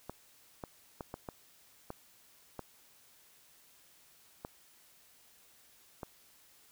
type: clicks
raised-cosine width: 1 ms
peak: -26 dBFS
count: 9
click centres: 0.096 / 0.638 / 1.008 / 1.141 / 1.288 / 1.904 / 2.593 / 4.449 / 6.032 s
effects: white hiss -63 dBFS RMS until 6.71 s